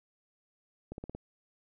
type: accelerating click train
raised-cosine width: 2 ms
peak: -27 dBFS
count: 5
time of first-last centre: 0.92-1.15 s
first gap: 61 ms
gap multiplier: 0.96
effects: none